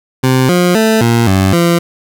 20% pulse tone with pitch steps, 129.8 / 177.8 / 220.7 / 117 / 95.5 / 170.9 Hz, C3 / F3 / A3 / A#2 / G2 / F3, -13 / +31 / +5 / +7 / -45 / -37 cents, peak -3 dBFS, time 0.23-1.79 s, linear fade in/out 10 ms, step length 260 ms, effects none

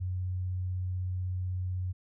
sine tone with vibrato, 91.6 Hz, F#2, 17 cents flat, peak -30 dBFS, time 0-1.93 s, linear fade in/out 20 ms, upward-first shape sine, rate 16 Hz, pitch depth 9 cents each way, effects none

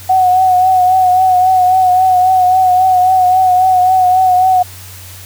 sine tone with vibrato, 740 Hz, F#5, in tune, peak -6 dBFS, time 0.09-4.63 s, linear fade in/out 10 ms, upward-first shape triangle, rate 3.7 Hz, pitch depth 40 cents each way, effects added 93 Hz sine -33 dBFS peak until 5.25 s + white hiss -34 dBFS RMS until 5.25 s

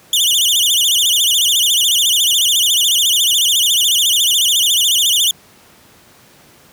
sawtooth tone with vibrato, 3230 Hz, G#7, 49 cents flat, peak -8 dBFS, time 0.13-5.31 s, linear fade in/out 2 ms, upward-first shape sine, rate 14 Hz, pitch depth 210 cents each way, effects pink hiss -46 dBFS RMS until 6.72 s + high-pass 100 Hz 12 dB/octave

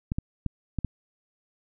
clicks, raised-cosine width 5 ms, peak -15 dBFS, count 5, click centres 0.119 / 0.185 / 0.463 / 0.787 / 0.847 s, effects none

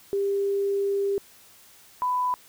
sine tone pair in turn, 398.1 / 996.8 Hz, G4 / B5, +27 / +16 cents, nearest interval octave + major third, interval 1589 cents, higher second, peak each -22 dBFS, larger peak neither, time 0.13-1.18 / 2.02-2.34 s, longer first, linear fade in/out 0 ms, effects white hiss -53 dBFS RMS until 2.48 s

